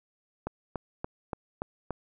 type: click train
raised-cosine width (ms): 1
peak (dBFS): -18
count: 6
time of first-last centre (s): 0.47-1.907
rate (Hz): 3.48
effects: none